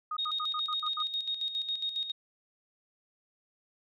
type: tone bursts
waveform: sine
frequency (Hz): 1240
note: D#6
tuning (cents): -6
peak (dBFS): -31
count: 7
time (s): 0.11-1.026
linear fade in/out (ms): 5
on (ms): 58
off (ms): 85
type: tone with tremolo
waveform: sine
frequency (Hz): 3729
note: A#7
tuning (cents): 0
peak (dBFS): -29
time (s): 0.18-2.12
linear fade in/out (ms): 10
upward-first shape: square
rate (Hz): 7.3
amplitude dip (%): 60
effects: none